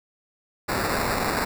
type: noise with sample-and-hold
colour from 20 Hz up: violet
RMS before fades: -25 dBFS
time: 0.68-1.45 s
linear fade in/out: 10 ms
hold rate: 3150 Hz
effects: none